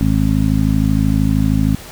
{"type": "harmonic tone", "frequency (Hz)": 53, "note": "G#1", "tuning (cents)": 36, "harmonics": [1, 2, 3, 4, 5], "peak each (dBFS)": [-18, -18, -18, -18, -18], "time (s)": [0.01, 1.75], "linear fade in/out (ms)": 0, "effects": ["pink hiss -35 dBFS RMS until 1.91 s"]}